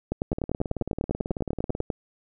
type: two click trains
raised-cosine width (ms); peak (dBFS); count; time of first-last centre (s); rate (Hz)
2; -12 / -17; 19 / 28; 0.12-1.902 / 0.33-1.805; 10.1 / 18.3
effects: none